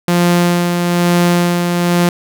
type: tone with tremolo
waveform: sawtooth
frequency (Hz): 174.61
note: F3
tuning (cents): 0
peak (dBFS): -5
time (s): 0.08-2.09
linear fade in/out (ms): 2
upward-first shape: sine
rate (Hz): 1.1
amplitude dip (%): 40
effects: none